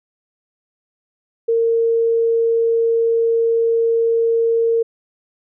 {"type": "tone", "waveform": "sine", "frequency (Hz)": 459, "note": "A#4", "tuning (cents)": -27, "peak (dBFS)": -13, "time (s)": [1.48, 4.83], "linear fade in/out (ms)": 10, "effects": []}